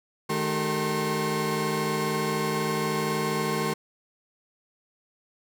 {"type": "tone cluster", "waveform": "35% pulse", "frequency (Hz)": [155.5, 216.3, 383.9, 456.6, 1074], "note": ["D#3", "A3", "G4", "A#4", "C6"], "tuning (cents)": [-1, -29, -36, -36, 45], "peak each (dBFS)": -30, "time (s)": [0.29, 3.74], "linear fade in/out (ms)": 10, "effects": []}